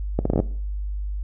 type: accelerating click train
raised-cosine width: 2 ms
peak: -7 dBFS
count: 8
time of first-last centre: 0.19-0.401 s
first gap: 64 ms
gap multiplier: 0.73
effects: noise-tail reverb RT60 0.5 s tail -19 dB re dry + added 50 Hz sine -25 dBFS peak until 1.23 s